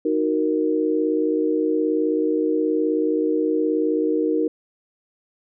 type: chord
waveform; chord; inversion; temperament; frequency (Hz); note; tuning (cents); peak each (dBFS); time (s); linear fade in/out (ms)
sine; D# minor; none; equal; 311.1 / 370 / 466.2; D#4 / F#4 / A#4; 0 / 0 / 0; -21 / -25 / -22; 0.05-4.48; 5
effects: none